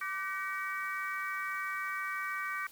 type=harmonic tone with a mistuned harmonic; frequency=380 Hz; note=F#4; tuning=46 cents sharp; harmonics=3 / 4 / 5 / 6; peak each=-38 / -39 / -40 / -41 dBFS; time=0.01-2.67 s; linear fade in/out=5 ms; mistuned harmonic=3; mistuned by=+51 cents; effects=white hiss -56 dBFS RMS until 2.71 s